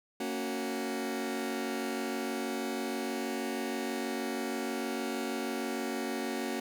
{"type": "chord", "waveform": "sawtooth", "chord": "F# major", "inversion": "first", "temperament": "just", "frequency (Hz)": [231.2, 277.5, 370], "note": ["A#3", "C#4", "F#4"], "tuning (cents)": [-14, 2, 0], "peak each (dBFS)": -33, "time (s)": [0.2, 6.6], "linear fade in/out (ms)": 5, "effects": []}